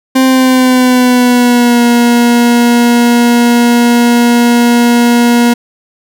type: tone with pitch glide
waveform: 40% pulse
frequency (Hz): 261.6 to 238.5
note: C4 to A#3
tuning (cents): 0 to +40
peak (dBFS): -4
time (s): 0.15-5.54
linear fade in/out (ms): 10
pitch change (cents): -160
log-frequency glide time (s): 0.25-1.82
effects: none